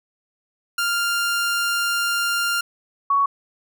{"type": "tone pair in turn", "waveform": ["sawtooth", "sine"], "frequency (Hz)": [1396.9, 1118], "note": ["F6", "C#6"], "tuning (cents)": [0, 14], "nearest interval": "major third", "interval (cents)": 386, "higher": "first", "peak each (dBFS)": [-16, -15], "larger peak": "second", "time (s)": [[0.78, 2.61], [3.1, 3.26]], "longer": "first", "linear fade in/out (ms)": 5, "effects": []}